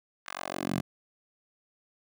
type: tone with high-pass filter sweep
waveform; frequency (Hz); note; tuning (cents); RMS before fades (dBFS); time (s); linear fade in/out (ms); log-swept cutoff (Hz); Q
10% pulse; 46.25; F#1; 0; -34; 0.26-0.81; 10; 1500 to 140; 1.5
effects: none